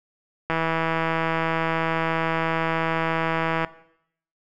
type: click train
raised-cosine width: 0.5 ms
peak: -9 dBFS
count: 514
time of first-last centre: 0.5-3.647 s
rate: 163 Hz
effects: noise-tail reverb RT60 0.7 s tail -17 dB re dry